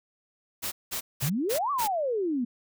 white noise bursts, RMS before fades -32 dBFS, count 5, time 0.62-1.88 s, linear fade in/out 20 ms, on 100 ms, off 190 ms
sine exponential two-way sweep, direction up then down, 120 to 1183 to 229.1 Hz, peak -25 dBFS, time 1.22-2.45 s, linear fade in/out 10 ms, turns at 1.71 s
effects none

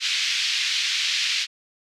pink band-pass noise, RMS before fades -24 dBFS, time 0-1.47 s, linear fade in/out 50 ms, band 2300 to 5300 Hz, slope 24 dB/octave, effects none

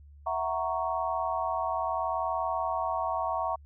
sine chord, F# dominant seventh, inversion third, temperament equal, 659.3 / 740 / 932.3 / 1108.7 Hz, E5 / F#5 / A#5 / C#6, 0 / 0 / 0 / 0 cents, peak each -33 dBFS, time 0.26-3.56 s, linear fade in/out 10 ms, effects added 72 Hz sine -49 dBFS peak until 3.65 s

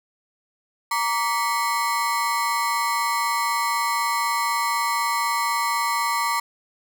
35% pulse ring-modulated tone, 1044 Hz, C6, 4 cents flat, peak -16 dBFS, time 0.91-6.4 s, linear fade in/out 5 ms, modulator 112 Hz, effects none

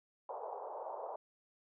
white band-pass noise, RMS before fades -44 dBFS, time 0.29-1.16 s, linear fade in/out 2 ms, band 450 to 960 Hz, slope 48 dB/octave, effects none

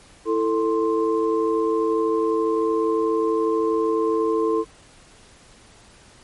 sine tone cluster, 330.9 / 443 / 1050 Hz, E4 / A4 / C6, +7 / +12 / +6 cents, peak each -23 / -20 / -27 dBFS, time 0.25-4.65 s, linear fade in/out 50 ms, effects pink hiss -50 dBFS RMS until 6.23 s + MP3 48 kbps

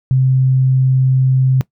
sine tone, 130.8 Hz, C3, in tune, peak -9 dBFS, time 0.11-1.61 s, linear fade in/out 0 ms, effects noise-tail reverb RT60 0.1 s tail -19 dB re dry

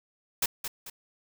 white noise with echo, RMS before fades -26 dBFS, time 0.42-0.46 s, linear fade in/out 5 ms, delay 220 ms, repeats 2, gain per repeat -8 dB, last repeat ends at 0.9 s, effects none

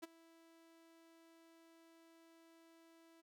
sawtooth tone with ADSR envelope, 329.6 Hz, E4, in tune, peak -40 dBFS, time 0.02-3.22 s, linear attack 17 ms, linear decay 20 ms, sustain -20 dB, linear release 22 ms, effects none

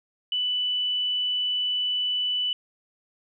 sine tone, 2980 Hz, F#7, 12 cents sharp, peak -23 dBFS, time 0.32-2.53 s, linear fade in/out 2 ms, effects none

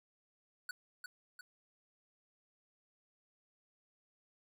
square tone with echo, 1480 Hz, F#6, in tune, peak -40 dBFS, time 0.69-0.71 s, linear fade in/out 2 ms, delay 350 ms, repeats 2, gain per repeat -5 dB, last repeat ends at 1.41 s, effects none

